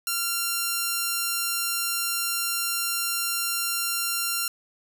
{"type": "tone", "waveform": "5% pulse", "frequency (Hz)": 1380, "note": "F6", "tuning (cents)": -21, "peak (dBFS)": -13, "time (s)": [0.07, 4.48], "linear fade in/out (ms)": 2, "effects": ["9-bit"]}